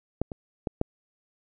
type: clicks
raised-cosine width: 2 ms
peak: -12 / -22 / -14 / -10 dBFS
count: 4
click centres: 0.216 / 0.318 / 0.672 / 0.814 s
effects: none